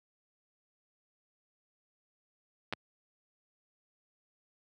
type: clicks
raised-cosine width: 0.3 ms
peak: -18 dBFS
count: 2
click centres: 2.726 / 2.735 s
effects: high-pass 100 Hz 12 dB/octave